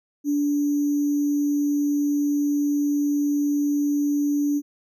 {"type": "tone with sample-and-hold", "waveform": "sine", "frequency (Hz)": 290.1, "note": "D4", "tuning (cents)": -21, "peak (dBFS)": -19, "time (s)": [0.24, 4.62], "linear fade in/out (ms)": 50, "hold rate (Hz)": 6300, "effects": []}